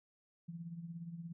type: tone with tremolo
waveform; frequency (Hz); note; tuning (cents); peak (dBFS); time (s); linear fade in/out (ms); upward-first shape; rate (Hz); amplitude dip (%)
sine; 168.5; E3; +38; -40; 0.48-1.33; 10; triangle; 17; 70
effects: none